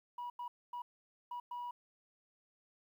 sine tone bursts at uneven times, 970 Hz, B5, 31 cents flat, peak -38 dBFS, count 5, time 0.18-0.3 / 0.39-0.48 / 0.73-0.82 / 1.31-1.4 / 1.51-1.71 s, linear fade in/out 5 ms, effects tanh soft clip ceiling -38 dBFS + 12-bit

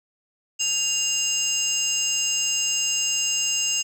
sine tone cluster, 2797 / 5030 / 6480 / 7640 Hz, F7 / D#8 / G#8 / A#8, +2 / +18 / -43 / +42 cents, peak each -23 / -30 / -25 / -26 dBFS, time 0.59-3.83 s, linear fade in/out 20 ms, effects tanh soft clip ceiling -16 dBFS + 9-bit

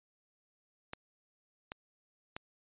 clicks, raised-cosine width 0.3 ms, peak -24 dBFS, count 3, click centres 0.934 / 1.719 / 2.365 s, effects resampled to 8000 Hz

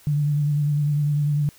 sine tone with vibrato, 146.83 Hz, D3, in tune, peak -18 dBFS, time 0.07-1.49 s, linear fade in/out 0 ms, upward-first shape sine, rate 10 Hz, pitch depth 33 cents each way, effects white hiss -52 dBFS RMS until 1.58 s

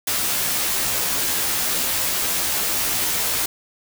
white noise with comb filter, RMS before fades -22 dBFS, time 0.07-3.46 s, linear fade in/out 5 ms, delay 14 ms, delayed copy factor -0.8, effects none

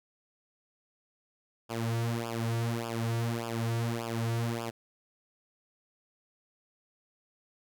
sawtooth tone with flanger, 115.8 Hz, A#2, 11 cents flat, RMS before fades -32 dBFS, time 1.69-4.71 s, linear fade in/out 20 ms, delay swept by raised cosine 0.49 to 3.89 ms, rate 1.7 Hz, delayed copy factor -0.95, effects none

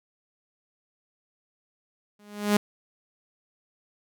sawtooth tone with exponential growth, 206.9 Hz, G#3, 6 cents flat, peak -12 dBFS, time 2.19-2.57 s, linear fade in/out 5 ms, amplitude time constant 81 ms, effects none

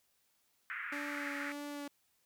white band-pass noise, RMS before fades -42 dBFS, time 0.7-1.52 s, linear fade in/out 0 ms, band 1300 to 2200 Hz, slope 48 dB/octave
sawtooth tone with vibrato, 287.5 Hz, D4, 37 cents flat, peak -37 dBFS, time 0.92-1.88 s, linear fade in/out 5 ms, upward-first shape sine, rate 1.7 Hz, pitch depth 17 cents each way
effects white hiss -75 dBFS RMS until 2.25 s

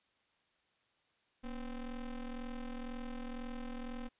square ring-modulated tone, 130 Hz, C3, 11 cents flat, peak -38 dBFS, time 1.43-4.09 s, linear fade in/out 20 ms, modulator 109 Hz, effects white hiss -75 dBFS RMS until 4.19 s + resampled to 8000 Hz

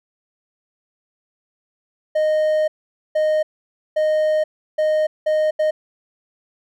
triangle tone bursts at uneven times, 618 Hz, D#5, 12 cents flat, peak -13 dBFS, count 6, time 2.15-2.68 / 3.15-3.43 / 3.96-4.44 / 4.78-5.07 / 5.26-5.51 / 5.59-5.71 s, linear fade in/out 10 ms, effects none

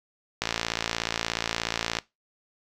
click train, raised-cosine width 0.2 ms, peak -8 dBFS, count 90, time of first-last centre 0.42-1.987 s, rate 56.8 Hz, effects noise-tail reverb RT60 0.2 s tail -20 dB re dry

